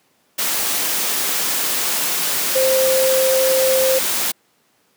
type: tone in noise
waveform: sine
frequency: 524 Hz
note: C5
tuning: 2 cents sharp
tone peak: -14 dBFS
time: 2.55-3.99 s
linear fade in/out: 10 ms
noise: white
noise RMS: -20 dBFS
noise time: 0.38-4.32 s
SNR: +3 dB
effects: pink hiss -60 dBFS RMS until 4.96 s + high-pass 200 Hz 12 dB/octave